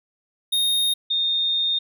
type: tone pair in turn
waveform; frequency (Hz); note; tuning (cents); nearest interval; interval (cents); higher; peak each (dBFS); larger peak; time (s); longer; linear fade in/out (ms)
square / sine; 3700 / 3664; A#7 / A#7; -14 / -31; unison; 17; first; -19; neither; 0.52-0.94 / 1.1-1.79; second; 10
effects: none